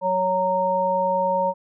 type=harmonic tone; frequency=185 Hz; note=F#3; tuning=in tune; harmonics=1 / 3 / 5; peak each=-32 / -22 / -21 dBFS; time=0.01-1.54 s; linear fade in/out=50 ms; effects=none